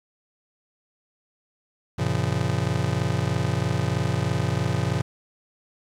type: chord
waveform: square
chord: Gb major seventh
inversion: none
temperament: just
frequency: 92.5 / 115.62 / 138.75 / 173.43 Hz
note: Gb2 / Bb2 / Db3 / F3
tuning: 0 / -14 / +2 / -12 cents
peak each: -30 / -27 / -28 / -30 dBFS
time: 1.98-5.02 s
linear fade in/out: 10 ms
effects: low-pass 8000 Hz 12 dB/octave + 9-bit